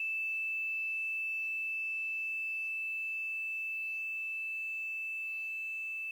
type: tone with level ramp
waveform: sine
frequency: 2637 Hz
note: E7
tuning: in tune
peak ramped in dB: -32 to -36 dBFS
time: 0-6.11 s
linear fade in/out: 2 ms
effects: 10-bit